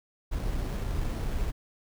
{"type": "noise with sample-and-hold", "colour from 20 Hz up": "brown", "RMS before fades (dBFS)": -30, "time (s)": [0.31, 1.52], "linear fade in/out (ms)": 20, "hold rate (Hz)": 4900, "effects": []}